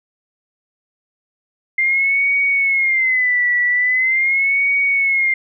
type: tone with vibrato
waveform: sine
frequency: 2093 Hz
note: C7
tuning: in tune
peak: -13 dBFS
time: 1.78-5.34 s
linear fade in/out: 5 ms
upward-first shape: sine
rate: 0.42 Hz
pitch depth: 120 cents each way
effects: none